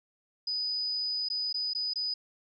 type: tone with dropouts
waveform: sine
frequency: 4978 Hz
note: D#8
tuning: in tune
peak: -29 dBFS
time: 0.47-2.14 s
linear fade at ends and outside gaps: 5 ms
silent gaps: 1.287-1.3 / 1.528-1.542 / 1.735-1.749 / 1.936-1.957 s
effects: none